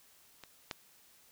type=clicks; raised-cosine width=0.2 ms; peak=-30 / -19 dBFS; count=2; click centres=0.437 / 0.712 s; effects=white hiss -63 dBFS RMS until 1.31 s